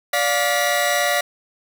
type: tone cluster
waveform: sawtooth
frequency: 582 / 706 / 1941 Hz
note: D5 / F5 / B6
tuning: -16 / +19 / -31 cents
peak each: -18 dBFS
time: 0.13-1.21 s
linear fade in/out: 5 ms
effects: none